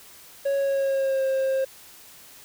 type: tone with pitch glide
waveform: triangle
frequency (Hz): 554.4 to 532.7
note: C#5 to C5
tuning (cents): 0 to +31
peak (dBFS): -19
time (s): 0.45-1.65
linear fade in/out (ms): 10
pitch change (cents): -69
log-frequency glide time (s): 0.56-1.25
effects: white hiss -48 dBFS RMS until 2.44 s